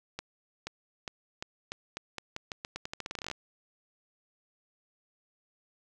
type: accelerating click train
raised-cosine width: 0.2 ms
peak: -19 dBFS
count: 24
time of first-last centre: 0.19-3.314 s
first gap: 480 ms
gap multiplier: 0.85
effects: none